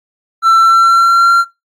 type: tone with pitch glide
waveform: triangle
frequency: 1340 to 1376.1 Hz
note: E6 to F6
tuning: +28 to -26 cents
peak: -3 dBFS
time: 0.42-1.45 s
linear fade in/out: 50 ms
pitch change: +46 cents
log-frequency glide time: 0.58-1.32 s
effects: noise-tail reverb RT60 0.2 s tail -18 dB re dry + AAC 64 kbps

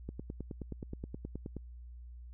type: click train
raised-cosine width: 3 ms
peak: -27 dBFS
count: 15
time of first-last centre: 0.09-1.567 s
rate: 9.48 Hz
effects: added 60 Hz sine -46 dBFS peak until 2.33 s

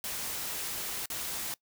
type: noise with dropouts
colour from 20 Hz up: white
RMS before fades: -36 dBFS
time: 0.04-1.54 s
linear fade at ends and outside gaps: 1 ms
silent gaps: 1.058-1.101 s
effects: noise-tail reverb RT60 0.1 s tail -22 dB re dry

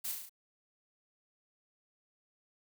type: noise with echo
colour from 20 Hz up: blue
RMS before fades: -38 dBFS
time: 0.04-0.12 s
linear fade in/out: 10 ms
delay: 35 ms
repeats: 5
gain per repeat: -3 dB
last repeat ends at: 0.295 s
effects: none

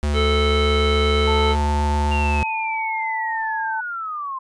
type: tone with vibrato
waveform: square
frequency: 73.42 Hz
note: D2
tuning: in tune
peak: -19 dBFS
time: 0.03-2.43 s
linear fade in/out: 0 ms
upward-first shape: sine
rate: 7.9 Hz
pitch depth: 9 cents each way
type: harmonic tone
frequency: 438.1 Hz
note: A4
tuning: 7 cents flat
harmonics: 1 / 3 / 5 / 7 / 9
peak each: -20 / -25 / -27 / -28 / -30 dBFS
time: 0.13-1.56 s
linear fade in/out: 50 ms
type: tone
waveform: sine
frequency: 886 Hz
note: A5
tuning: 12 cents sharp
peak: -23 dBFS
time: 1.27-3.81 s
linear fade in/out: 10 ms
type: linear sweep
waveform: sine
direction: down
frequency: 2794 to 1035 Hz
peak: -25 dBFS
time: 2.11-4.39 s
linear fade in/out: 10 ms
effects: resampled to 22050 Hz

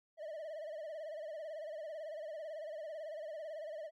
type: tone with vibrato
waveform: triangle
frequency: 622.3 Hz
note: D#5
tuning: in tune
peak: -40 dBFS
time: 0.17-3.91 s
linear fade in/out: 50 ms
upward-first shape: sine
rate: 18 Hz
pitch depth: 100 cents each way
effects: none

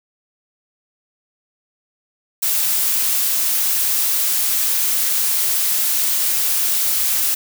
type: noise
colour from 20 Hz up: blue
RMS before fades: -18 dBFS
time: 2.42-7.35 s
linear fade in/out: 10 ms
effects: none

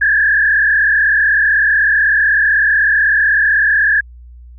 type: tone with frequency modulation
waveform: sine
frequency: 1681 Hz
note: G#6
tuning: 20 cents sharp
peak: -9 dBFS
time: 0.01-4.01 s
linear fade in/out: 10 ms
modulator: 36 Hz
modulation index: 2.1
effects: added 60 Hz sine -34 dBFS peak until 4.58 s

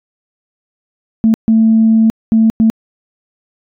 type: tone bursts at uneven times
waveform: sine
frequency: 222.8 Hz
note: A3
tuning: 22 cents sharp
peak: -5 dBFS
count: 4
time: 1.24-1.34 / 1.48-2.1 / 2.32-2.5 / 2.6-2.7 s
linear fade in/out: 0 ms
effects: tanh soft clip ceiling -1 dBFS

